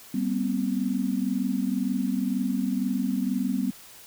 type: tone cluster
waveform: sine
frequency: 195.2 / 239.6 / 261.6 Hz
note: G3 / A#3 / C4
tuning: -7 / +48 / 0 cents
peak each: -28 dBFS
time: 0.14-3.71 s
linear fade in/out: 5 ms
effects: white hiss -48 dBFS RMS until 4.06 s